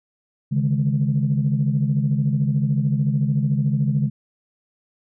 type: chord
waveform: sine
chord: C# suspended second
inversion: none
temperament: equal with one note detuned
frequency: 138.59 / 152.19 / 207.7 Hz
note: C#3 / D#3 / G#3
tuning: 0 / -38 / 0 cents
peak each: -19 / -22 / -23 dBFS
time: 0.51-4.1 s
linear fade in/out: 20 ms
effects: tanh soft clip ceiling -9 dBFS